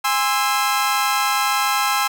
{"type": "chord", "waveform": "sawtooth", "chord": "Ab augmented", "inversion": "none", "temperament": "equal with one note detuned", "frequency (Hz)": [819.2, 1046.5, 1318.5], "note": ["Ab5", "C6", "E6"], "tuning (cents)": [-24, 0, 0], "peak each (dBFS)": -18, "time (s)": [0.04, 2.08], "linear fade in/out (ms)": 10, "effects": []}